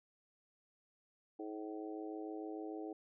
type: harmonic tone with a mistuned harmonic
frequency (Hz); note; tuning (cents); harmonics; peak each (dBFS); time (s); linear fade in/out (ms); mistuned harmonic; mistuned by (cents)
106.7; G#2; +47; 3 / 4 / 5 / 6 / 7; -44 / -47 / -53 / -56 / -52; 1.39-2.93; 5; 7; +33
effects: none